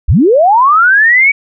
sine linear sweep, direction up, 36.71 to 2289 Hz, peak -4 dBFS, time 0.08-1.32 s, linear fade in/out 10 ms, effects none

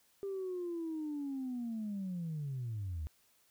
sine linear sweep, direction down, 398.7 to 72 Hz, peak -35 dBFS, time 0.23-3.07 s, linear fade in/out 0 ms, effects tanh soft clip ceiling -33 dBFS + white hiss -70 dBFS RMS until 3.5 s

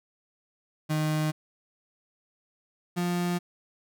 35% pulse tone pair in turn, 154.4 / 175.93 Hz, D#3 / F3, -13 / +13 cents, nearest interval major second, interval 226 cents, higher second, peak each -23 / -24 dBFS, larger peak first, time 0.89-1.32 / 2.96-3.39 s, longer neither, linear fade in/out 20 ms, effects none

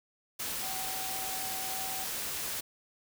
sine tone in noise, 761 Hz, F#5, 48 cents sharp, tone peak -41 dBFS, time 0.62-2.05 s, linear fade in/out 10 ms, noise white, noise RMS -36 dBFS, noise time 0.39-2.61 s, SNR -8 dB, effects none

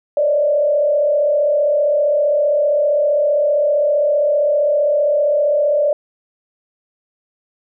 sine tone with frequency modulation, 587.3 Hz, D5, in tune, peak -12 dBFS, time 0.17-5.93 s, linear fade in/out 2 ms, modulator 35.3 Hz, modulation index 0.77, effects none

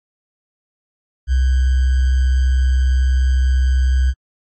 sine tone with sample-and-hold, 64.6 Hz, C2, 21 cents flat, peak -11 dBFS, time 1.27-4.14 s, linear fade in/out 50 ms, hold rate 1575 Hz, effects MP3 32 kbps

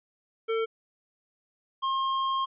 square tone pair in turn, 449.3 / 1068.6 Hz, A4 / C6, +36 / +36 cents, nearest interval octave + minor third, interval 1500 cents, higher second, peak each -26 dBFS, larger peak neither, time 0.48-0.66 / 1.82-2.46 s, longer second, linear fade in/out 20 ms, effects resampled to 8000 Hz

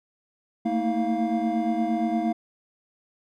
triangle tone cluster, 222.3 / 230.9 / 321 / 699 Hz, A3 / A#3 / E4 / F5, +18 / -16 / -46 / +1 cents, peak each -26 dBFS, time 0.65-2.33 s, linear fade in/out 10 ms, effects none

